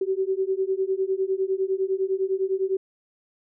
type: beating tone pair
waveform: sine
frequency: 377.4 / 387.3 Hz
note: F#4 / G4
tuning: +34 / -21 cents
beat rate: 9.9 Hz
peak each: -25 dBFS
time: 0.01-2.77 s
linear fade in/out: 5 ms
effects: none